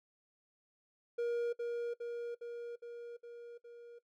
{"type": "tone with echo", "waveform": "triangle", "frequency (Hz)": 473.6, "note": "A#4", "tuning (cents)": 27, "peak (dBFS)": -30, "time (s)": [1.18, 1.53], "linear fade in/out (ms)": 10, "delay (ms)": 410, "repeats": 6, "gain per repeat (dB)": -3, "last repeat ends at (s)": 3.99, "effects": ["noise-tail reverb RT60 0.1 s tail -18 dB re dry"]}